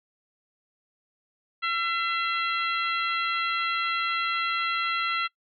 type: harmonic tone with a mistuned harmonic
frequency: 676 Hz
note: E5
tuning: 43 cents sharp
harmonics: 2 / 3 / 4 / 5 / 6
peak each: -27 / -31 / -33 / -35 / -37 dBFS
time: 1.62-5.28 s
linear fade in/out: 20 ms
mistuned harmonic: 5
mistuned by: -48 cents
effects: noise-tail reverb RT60 0.1 s tail -21 dB re dry